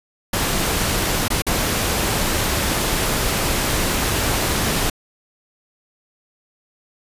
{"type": "noise with dropouts", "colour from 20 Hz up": "pink", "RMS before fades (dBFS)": -20, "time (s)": [0.33, 4.9], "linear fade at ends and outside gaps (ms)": 5, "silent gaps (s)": [[1.282, 1.302], [1.421, 1.466]], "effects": ["resampled to 32000 Hz"]}